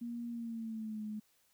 sine tone with pitch glide, 236.5 to 213.1 Hz, A#3 to G#3, +25 to +45 cents, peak -38 dBFS, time 0.01-1.2 s, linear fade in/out 10 ms, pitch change -180 cents, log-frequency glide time 0.29-1.03 s, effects white hiss -72 dBFS RMS until 1.53 s

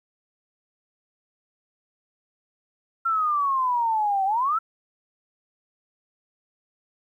sine exponential two-way sweep, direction down then up, 1366 to 759 to 1366 Hz, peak -20 dBFS, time 3.05-4.59 s, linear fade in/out 10 ms, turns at 4.25 s, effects 10-bit

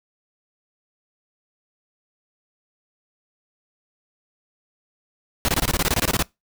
pink noise bursts, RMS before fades -20 dBFS, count 14, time 5.45-6.225 s, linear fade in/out 0 ms, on 34 ms, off 23 ms, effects noise-tail reverb RT60 0.2 s tail -24 dB re dry

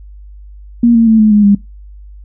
sine tone with pitch steps, 236.1 / 228.8 / 221.8 / 215 / 208.4 / 202 Hz, A#3 / A#3 / A3 / A3 / G#3 / G#3, +22 / -32 / +14 / -40 / +6 / -48 cents, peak -4 dBFS, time 0.83-1.55 s, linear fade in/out 5 ms, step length 120 ms, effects noise-tail reverb RT60 0.2 s tail -21 dB re dry + added 50 Hz sine -31 dBFS peak until 2.24 s

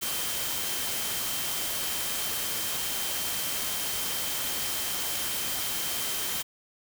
sine tone in noise, 3136 Hz, G7, in tune, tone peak -39 dBFS, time 0.01-6.43 s, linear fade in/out 20 ms, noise white, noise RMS -31 dBFS, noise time 0.01-6.43 s, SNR -11 dB, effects none

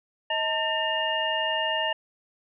sine tone cluster, 631 / 899 / 1808 / 2830 Hz, D#5 / A5 / A6 / F7, +24 / +37 / +47 / +22 cents, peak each -30 / -30 / -30 / -28 dBFS, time 0.3-1.93 s, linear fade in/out 5 ms, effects none

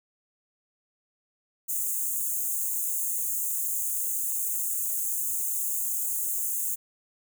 white high-pass noise, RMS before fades -29 dBFS, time 1.68-6.76 s, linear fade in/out 20 ms, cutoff 6500 Hz, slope 96 dB/octave, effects none

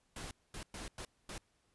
pink noise bursts at uneven times, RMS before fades -45 dBFS, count 5, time 0.16-0.31 / 0.54-0.63 / 0.74-0.88 / 0.98-1.05 / 1.29-1.38 s, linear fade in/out 2 ms, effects pink hiss -75 dBFS RMS until 1.74 s + resampled to 24000 Hz

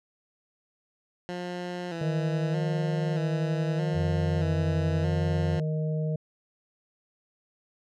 15% pulse tone with vibrato, 172.2 Hz, F3, 24 cents flat, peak -26 dBFS, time 1.29-5.6 s, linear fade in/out 0 ms, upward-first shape square, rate 0.8 Hz, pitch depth 56 cents each way
harmonic tone, 155.56 Hz, D#3, in tune, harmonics 1 / 3 / 4, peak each -26 / -36 / -38 dBFS, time 2.01-6.16 s, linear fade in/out 5 ms
triangle tone, 88 Hz, F2, 14 cents sharp, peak -26 dBFS, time 3.93-5.6 s, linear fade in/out 50 ms
effects low-pass 5000 Hz 12 dB/octave

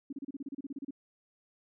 sine tone bursts, 277.2 Hz, C#4, in tune, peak -36 dBFS, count 14, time 0.1-0.908 s, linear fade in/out 5 ms, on 28 ms, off 32 ms, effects none

